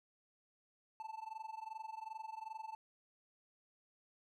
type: tone with amplitude modulation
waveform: triangle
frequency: 880 Hz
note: A5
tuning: in tune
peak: -39 dBFS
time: 1-2.75 s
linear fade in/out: 0 ms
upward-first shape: sine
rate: 22.6 Hz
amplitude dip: 90%
effects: none